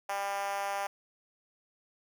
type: tone with high-pass filter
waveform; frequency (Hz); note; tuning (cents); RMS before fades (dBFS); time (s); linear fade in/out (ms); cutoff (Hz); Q
5% pulse; 199.2; G3; +28; -34; 0.09-0.87; 5; 710; 6.2
effects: 10-bit